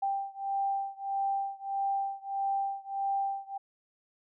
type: beating tone pair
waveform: sine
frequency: 787 / 788.6 Hz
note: G5 / G5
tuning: +7 / +10 cents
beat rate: 1.6 Hz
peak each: -32 / -33 dBFS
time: 0.02-3.58 s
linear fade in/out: 10 ms
effects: none